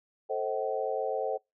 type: chord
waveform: sine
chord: A diminished seventh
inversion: none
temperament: just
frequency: 440 / 528 / 633.6 / 760.3 Hz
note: A4 / C5 / Eb5 / Gb5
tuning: 0 / +16 / +31 / +47 cents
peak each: -33 / -33 / -36 / -35 dBFS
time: 0.29-1.38 s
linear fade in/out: 20 ms
effects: noise-tail reverb RT60 0.2 s tail -26 dB re dry